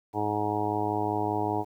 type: harmonic tone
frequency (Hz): 105.1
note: G#2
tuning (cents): +21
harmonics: 1 / 2 / 3 / 4 / 5 / 6 / 7 / 8 / 9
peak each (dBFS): -35 / -40 / -32 / -33 / -43 / -39 / -32 / -33 / -34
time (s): 0.13-1.65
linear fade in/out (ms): 50
effects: 10-bit